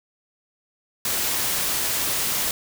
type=noise; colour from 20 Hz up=white; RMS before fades=-24 dBFS; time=1.05-2.51 s; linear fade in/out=2 ms; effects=none